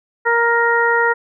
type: harmonic tone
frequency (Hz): 467.8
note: A#4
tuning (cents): +6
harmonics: 1 / 2 / 3 / 4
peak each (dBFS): -18 / -18 / -18 / -18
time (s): 0.25-1.14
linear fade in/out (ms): 20
effects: none